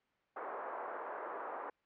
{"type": "band-pass noise", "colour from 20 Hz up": "white", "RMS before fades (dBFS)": -43, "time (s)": [0.36, 1.7], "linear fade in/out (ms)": 5, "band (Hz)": [400, 1300], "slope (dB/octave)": 24, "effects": ["white hiss -75 dBFS RMS until 1.85 s", "low-pass 2000 Hz 12 dB/octave"]}